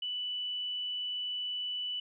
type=tone; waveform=sine; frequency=2973 Hz; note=F#7; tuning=8 cents sharp; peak=-33 dBFS; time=0.02-2 s; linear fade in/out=5 ms; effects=none